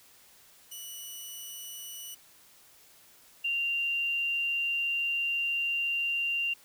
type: tone pair in turn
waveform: 10% pulse / sine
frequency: 2951 / 2777 Hz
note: F#7 / F7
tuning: -5 / -10 cents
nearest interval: minor second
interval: 105 cents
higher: first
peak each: -32 / -27 dBFS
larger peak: second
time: 0.71-2.15 / 3.44-6.54 s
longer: second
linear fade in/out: 10 ms
effects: white hiss -58 dBFS RMS until 6.64 s